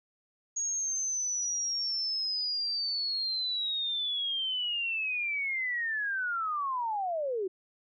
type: linear sweep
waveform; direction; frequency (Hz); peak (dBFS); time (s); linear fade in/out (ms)
sine; down; 6645 to 357.7; -29; 0.56-7.48; 10
effects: none